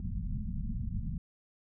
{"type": "low-pass noise", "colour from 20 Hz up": "pink", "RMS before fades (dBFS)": -35, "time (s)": [0, 1.18], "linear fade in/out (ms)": 2, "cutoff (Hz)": 230, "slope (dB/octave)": 96, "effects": []}